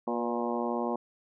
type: harmonic tone with a mistuned harmonic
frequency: 118.6 Hz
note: A#2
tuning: 30 cents sharp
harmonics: 2 / 3 / 4 / 5 / 6 / 7 / 8 / 9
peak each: -33 / -35 / -36 / -37 / -38 / -38 / -39 / -40 dBFS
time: 0.07-0.96 s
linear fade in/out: 5 ms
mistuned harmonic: 4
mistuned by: +40 cents
effects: none